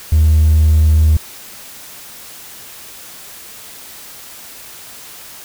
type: tone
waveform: triangle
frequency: 77.78 Hz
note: D#2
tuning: in tune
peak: -4 dBFS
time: 0.12-1.17 s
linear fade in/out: 5 ms
effects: tanh soft clip ceiling -3 dBFS + white hiss -35 dBFS RMS until 5.44 s